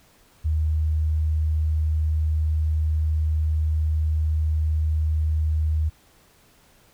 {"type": "tone", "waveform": "sine", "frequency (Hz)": 77.78, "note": "D#2", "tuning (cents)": 0, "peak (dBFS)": -19, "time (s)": [0.44, 5.9], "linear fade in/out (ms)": 20, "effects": ["pink hiss -57 dBFS RMS until 6.93 s"]}